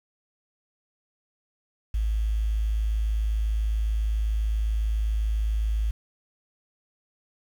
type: tone with quantisation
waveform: sine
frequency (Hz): 53.7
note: A1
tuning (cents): -41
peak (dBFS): -22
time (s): 1.94-5.91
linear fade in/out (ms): 5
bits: 8
effects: none